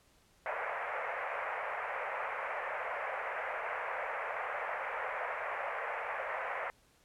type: band-pass noise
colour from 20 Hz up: pink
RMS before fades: -38 dBFS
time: 0.46-6.7 s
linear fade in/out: 0 ms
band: 510 to 2300 Hz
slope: 48 dB/octave
effects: pink hiss -67 dBFS RMS until 7.04 s + low-pass 12000 Hz 12 dB/octave